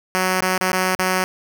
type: tone with dropouts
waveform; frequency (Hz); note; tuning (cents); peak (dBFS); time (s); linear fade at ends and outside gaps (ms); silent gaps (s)
5% pulse; 185.6; F#3; +6; -6; 0.15-1.24; 0; 0.407-0.42 / 0.579-0.61 / 0.719-0.731 / 0.951-0.991
effects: none